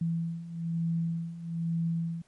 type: beating tone pair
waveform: sine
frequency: 165.8 / 166.9 Hz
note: E3 / E3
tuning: +10 / +22 cents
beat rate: 1.1 Hz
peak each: -34 / -30 dBFS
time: 0.01-2.22 s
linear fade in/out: 5 ms
effects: pink hiss -67 dBFS RMS until 2.27 s + MP3 48 kbps